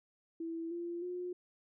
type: tone with pitch steps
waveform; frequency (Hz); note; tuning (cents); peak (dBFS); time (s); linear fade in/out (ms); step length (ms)
sine; 330 / 343.8 / 358.2; E4 / F4 / F4; +2 / -27 / +44; -37; 0.4-1.33; 5; 310
effects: none